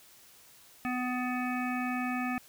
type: harmonic tone with a mistuned harmonic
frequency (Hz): 250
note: B3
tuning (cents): +21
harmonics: 1 / 3 / 5 / 7 / 9 / 10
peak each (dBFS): -32 / -37 / -39 / -40 / -42 / -42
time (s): 0.85-2.38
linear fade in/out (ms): 0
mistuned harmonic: 10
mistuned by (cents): +42
effects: white hiss -57 dBFS RMS until 2.48 s